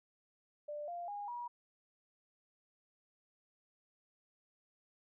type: tone with pitch steps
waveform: sine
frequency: 592 / 695.9 / 818.1 / 961.7 Hz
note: D5 / F5 / G#5 / B5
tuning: +14 / -6 / -26 / -46 cents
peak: -40 dBFS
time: 0.68-1.48 s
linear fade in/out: 10 ms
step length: 200 ms
effects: none